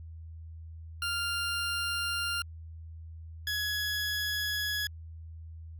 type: tone pair in turn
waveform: 20% pulse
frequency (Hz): 1396.9 / 1681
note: F6 / G#6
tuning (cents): 0 / +20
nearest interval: minor third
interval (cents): 320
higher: second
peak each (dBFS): -25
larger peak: neither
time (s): 1.02-2.42 / 3.47-4.87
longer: neither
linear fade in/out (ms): 2
effects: added 81 Hz sine -42 dBFS peak until 5.79 s